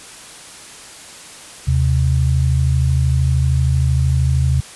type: tone pair together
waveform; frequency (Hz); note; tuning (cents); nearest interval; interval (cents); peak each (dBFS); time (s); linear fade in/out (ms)
sine; 77.7 / 130.68; D#2 / C3; -2 / -2; major sixth; 900; -15; 1.67-4.61; 10
effects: white hiss -37 dBFS RMS until 4.75 s + resampled to 24000 Hz